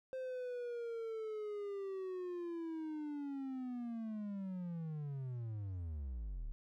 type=linear sweep; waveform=triangle; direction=down; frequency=523 to 32.7 Hz; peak=-38 dBFS; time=0.13-6.52 s; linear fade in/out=0 ms; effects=none